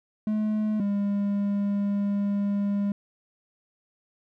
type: tone pair in turn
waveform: triangle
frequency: 213.9 / 201.9 Hz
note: A3 / G#3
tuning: -49 / -49 cents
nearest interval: minor second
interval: 100 cents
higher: first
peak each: -21 dBFS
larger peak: neither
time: 0.27-0.8 / 0.8-2.92 s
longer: second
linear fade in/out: 2 ms
effects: none